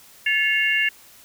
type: tone cluster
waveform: sine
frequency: 1732 / 2169 / 2779 Hz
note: A6 / C#7 / F7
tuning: -28 / -38 / -9 cents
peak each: -22 dBFS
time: 0.26-0.89 s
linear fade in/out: 5 ms
effects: white hiss -49 dBFS RMS until 1.24 s